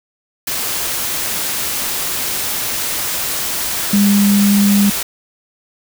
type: tone in noise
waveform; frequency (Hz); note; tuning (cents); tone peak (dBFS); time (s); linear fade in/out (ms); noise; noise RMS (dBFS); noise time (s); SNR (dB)
sine; 202.2; G#3; -46; -9; 3.93-4.9; 5; white; -20; 0.47-5.03; +8
effects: none